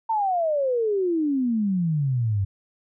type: exponential sweep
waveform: sine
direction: down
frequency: 918 to 94.7 Hz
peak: -20 dBFS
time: 0.09-2.45 s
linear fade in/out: 10 ms
effects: none